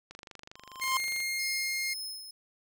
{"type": "click train", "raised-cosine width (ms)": 0.2, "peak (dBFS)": -28, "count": 28, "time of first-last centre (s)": [0.11, 1.203], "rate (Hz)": 24.7}
{"type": "tone with exponential growth", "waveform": "square", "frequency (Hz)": 1046.5, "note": "C6", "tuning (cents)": 0, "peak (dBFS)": -25, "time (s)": [0.56, 0.97], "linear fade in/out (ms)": 1, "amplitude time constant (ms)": 88}
{"type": "tone", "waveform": "sawtooth", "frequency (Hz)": 2130, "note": "C7", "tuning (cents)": 30, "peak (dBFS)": -27, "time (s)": [0.81, 1.94], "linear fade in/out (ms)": 10}
{"type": "tone with tremolo", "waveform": "sawtooth", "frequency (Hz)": 5180, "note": "E8", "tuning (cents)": -31, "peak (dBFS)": -33, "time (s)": [1.39, 2.31], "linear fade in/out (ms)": 5, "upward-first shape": "sine", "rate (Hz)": 2, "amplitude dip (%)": 60}
{"effects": []}